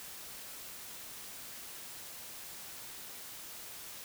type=silence; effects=white hiss -47 dBFS RMS until 4.04 s